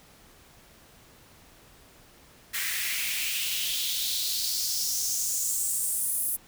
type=noise with high-pass filter sweep; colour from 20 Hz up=white; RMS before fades=-29 dBFS; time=2.53-6.37 s; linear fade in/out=20 ms; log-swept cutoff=1800 to 11000 Hz; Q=3.3; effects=pink hiss -55 dBFS RMS until 6.47 s